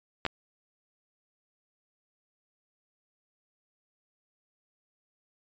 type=clicks; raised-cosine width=0.3 ms; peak=-12 / -14 dBFS; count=2; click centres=0.252 / 0.264 s; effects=resampled to 16000 Hz